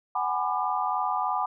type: chord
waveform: sine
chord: G# half-diminished seventh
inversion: third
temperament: just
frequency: 747.5 / 830.6 / 996.7 / 1196.1 Hz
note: F#5 / G#5 / B5 / D6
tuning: +17 / 0 / +16 / +31 cents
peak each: -30 dBFS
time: 0.15-1.46 s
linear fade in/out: 5 ms
effects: none